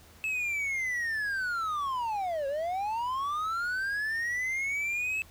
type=linear two-way sweep; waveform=triangle; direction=down then up; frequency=2614 to 538 to 2614 Hz; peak=-27 dBFS; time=0.24-5.22 s; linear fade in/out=0 ms; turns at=2.47 s; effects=added 79 Hz sine -57 dBFS peak until 5.3 s + pink hiss -56 dBFS RMS until 5.3 s